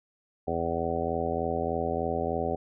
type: harmonic tone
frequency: 83.3 Hz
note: E2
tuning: 19 cents sharp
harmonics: 1 / 2 / 3 / 4 / 5 / 6 / 7 / 8 / 9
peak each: -37 / -38 / -36 / -39 / -33 / -35 / -34 / -39 / -33 dBFS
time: 0.47-2.56 s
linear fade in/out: 10 ms
effects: none